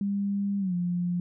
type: tone with pitch glide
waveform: sine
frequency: 200.2 to 176.31 Hz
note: G3 to F3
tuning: +37 to +17 cents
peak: -25 dBFS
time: 0.01-1.2 s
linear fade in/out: 2 ms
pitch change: -220 cents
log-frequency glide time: 0.59-0.74 s
effects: none